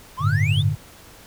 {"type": "exponential sweep", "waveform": "triangle", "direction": "up", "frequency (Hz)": [987.8, 3737], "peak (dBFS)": -24, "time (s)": [0.17, 0.63], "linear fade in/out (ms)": 20}
{"type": "chord", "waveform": "sine", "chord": "G suspended second", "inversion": "none", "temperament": "equal with one note detuned", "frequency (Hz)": [98, 110.57, 146.83], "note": ["G2", "A2", "D3"], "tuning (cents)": [0, 9, 0], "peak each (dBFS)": -21, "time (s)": [0.19, 0.76], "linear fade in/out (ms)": 50}
{"effects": ["pink hiss -46 dBFS RMS until 1.26 s"]}